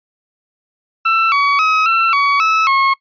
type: tone with pitch steps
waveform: 30% pulse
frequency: 1335 / 1131 / 1274 / 1344 / 1129 / 1302 / 1087 Hz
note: E6 / C#6 / D#6 / E6 / C#6 / E6 / C#6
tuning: +22 / +34 / +41 / +33 / +31 / -22 / -34 cents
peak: -8 dBFS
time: 1.05-2.94 s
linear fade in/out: 10 ms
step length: 270 ms
effects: noise-tail reverb RT60 0.1 s tail -22 dB re dry + resampled to 11025 Hz